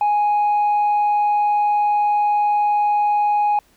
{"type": "tone with tanh clipping", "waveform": "sine", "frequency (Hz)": 830.6, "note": "G#5", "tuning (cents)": 0, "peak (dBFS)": -15, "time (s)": [0.01, 3.59], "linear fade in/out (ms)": 2, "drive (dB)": 1, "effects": ["pink hiss -57 dBFS RMS until 3.76 s"]}